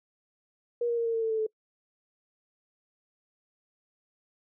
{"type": "tone with pitch steps", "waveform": "sine", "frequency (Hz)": [476.5, 470.5, 464.5, 458.7, 452.9, 447.2, 441.5, 435.9], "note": ["A#4", "A#4", "A#4", "A#4", "A#4", "A4", "A4", "A4"], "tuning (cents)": [38, 16, -6, -28, -50, 28, 6, -16], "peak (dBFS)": -25, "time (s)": [0.81, 1.466], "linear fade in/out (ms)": 5, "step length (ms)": 82, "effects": ["noise-tail reverb RT60 0.1 s tail -25 dB re dry"]}